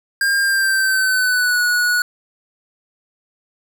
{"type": "tone with pitch glide", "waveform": "square", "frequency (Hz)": [1605, 1463.3], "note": ["G6", "F#6"], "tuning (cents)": [40, -20], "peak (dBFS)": -15, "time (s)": [0.21, 2.02], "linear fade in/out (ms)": 2, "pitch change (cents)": -160, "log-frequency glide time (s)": [0.41, 1.62], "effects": []}